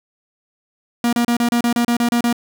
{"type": "tone bursts", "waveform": "45% pulse", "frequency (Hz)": 237.7, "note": "A#3", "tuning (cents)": 34, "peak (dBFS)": -14, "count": 11, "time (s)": [1.04, 2.328], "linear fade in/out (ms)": 2, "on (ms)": 88, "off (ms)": 32, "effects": []}